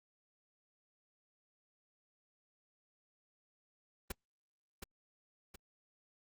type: noise with echo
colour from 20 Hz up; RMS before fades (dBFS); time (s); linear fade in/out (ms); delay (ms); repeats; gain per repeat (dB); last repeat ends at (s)
pink; -39; 4.1-4.12; 5; 720; 2; -7; 5.56
effects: Opus 32 kbps